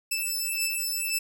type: beating tone pair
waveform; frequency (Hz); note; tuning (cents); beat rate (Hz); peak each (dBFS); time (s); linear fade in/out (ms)
10% pulse; 2637 / 2638.9; E7 / E7; 0 / +1; 1.9; -21; 0.11-1.19; 10
effects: none